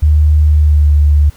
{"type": "tone with pitch glide", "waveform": "sine", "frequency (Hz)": [75.7, 73.67], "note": ["D#2", "D2"], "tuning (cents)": [-47, 6], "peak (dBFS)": -5, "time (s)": [0.02, 1.3], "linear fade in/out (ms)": 10, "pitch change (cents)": -47, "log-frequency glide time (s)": [0.49, 0.93], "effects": ["pink hiss -44 dBFS RMS until 1.36 s"]}